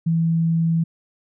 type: tone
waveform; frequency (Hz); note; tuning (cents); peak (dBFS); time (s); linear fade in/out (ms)
sine; 164.81; E3; 0; -16; 0.06-0.84; 10
effects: none